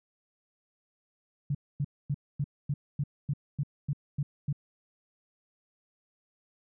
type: tone bursts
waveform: sine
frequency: 142.8 Hz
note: D3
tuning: 48 cents flat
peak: -26 dBFS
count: 11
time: 1.5-4.528 s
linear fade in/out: 5 ms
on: 48 ms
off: 250 ms
effects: none